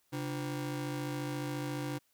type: ring-modulated tone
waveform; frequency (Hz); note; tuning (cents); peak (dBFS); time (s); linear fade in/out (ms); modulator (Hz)
35% pulse; 214.7; A3; -42; -30; 0.12-1.99; 20; 80.2
effects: white hiss -73 dBFS RMS until 2.13 s